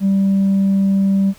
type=tone with tanh clipping; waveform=triangle; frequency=195.2 Hz; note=G3; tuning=7 cents flat; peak=-12 dBFS; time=0-1.34 s; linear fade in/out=50 ms; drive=6 dB; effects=pink hiss -46 dBFS RMS until 1.38 s